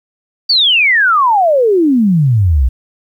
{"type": "exponential sweep", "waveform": "sine", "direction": "down", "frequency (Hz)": [4699, 58.27], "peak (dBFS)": -7, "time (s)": [0.49, 2.69], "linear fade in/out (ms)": 10, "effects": ["8-bit"]}